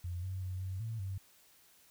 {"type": "tone with pitch steps", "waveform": "sine", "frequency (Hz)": [88, 93.9, 92.3, 93.9, 112.5, 96.2], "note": ["F2", "F#2", "F#2", "F#2", "A2", "G2"], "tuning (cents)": [14, 26, -4, 26, 39, -32], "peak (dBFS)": -36, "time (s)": [0.04, 1.18], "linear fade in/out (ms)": 5, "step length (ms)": 190, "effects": ["white hiss -64 dBFS RMS until 1.9 s"]}